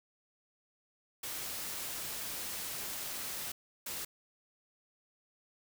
white noise bursts at uneven times, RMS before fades -40 dBFS, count 2, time 1.23-3.52 / 3.86-4.05 s, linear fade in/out 5 ms, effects none

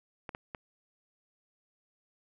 clicks, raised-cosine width 0.5 ms, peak -24 dBFS, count 3, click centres 0.292 / 0.349 / 0.548 s, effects none

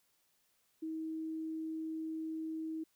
sine tone, 318.9 Hz, D#4, 43 cents sharp, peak -37 dBFS, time 0.82-2.84 s, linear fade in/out 10 ms, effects white hiss -75 dBFS RMS until 2.95 s

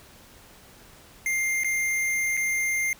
square tone with dropouts, 2106 Hz, C7, 11 cents sharp, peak -24 dBFS, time 1.26-2.93 s, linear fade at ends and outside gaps 1 ms, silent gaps 1.635-1.645 / 2.369-2.374 s, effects pink hiss -51 dBFS RMS until 2.99 s

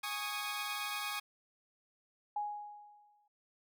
15% pulse chord, Ab suspended fourth, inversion none, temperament equal with one note detuned, 826.8 / 1108.7 / 1244.5 Hz, Ab5 / Db6 / Eb6, -8 / 0 / 0 cents, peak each -35 dBFS, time 0.03-1.2 s, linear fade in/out 10 ms
sine tone with exponential decay, 830.6 Hz, G#5, in tune, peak -32 dBFS, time 2.36-3.28 s, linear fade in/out 5 ms, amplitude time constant 200 ms
effects none

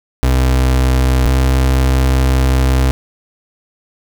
35% pulse tone pair in turn, 64.3 / 65.16 Hz, C2 / C2, -30 / -7 cents, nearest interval unison, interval 23 cents, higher second, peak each -8 dBFS, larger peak neither, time 0.23-1.26 / 1.26-2.91 s, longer second, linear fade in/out 0 ms, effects none

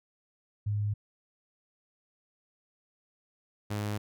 sine / sawtooth tone pair in turn, 103.83 / 104.25 Hz, G#2 / G#2, 0 / +7 cents, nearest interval unison, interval 7 cents, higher second, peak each -27 dBFS, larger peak neither, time 0.66-0.94 / 3.7-3.98 s, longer neither, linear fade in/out 10 ms, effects none

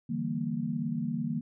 sine chord, E half-diminished seventh, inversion third, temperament equal, 146.83 / 164.81 / 196 / 233.1 Hz, D3 / E3 / G3 / Bb3, 0 / 0 / 0 / 0 cents, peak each -37 / -35 / -37 / -32 dBFS, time 0.09-1.41 s, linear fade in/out 10 ms, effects none

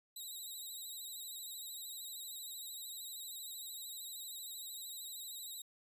5% pulse tone with vibrato, 3871 Hz, B7, 35 cents flat, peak -37 dBFS, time 0.16-5.62 s, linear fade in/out 5 ms, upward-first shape sine, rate 13 Hz, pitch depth 69 cents each way, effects resampled to 32000 Hz

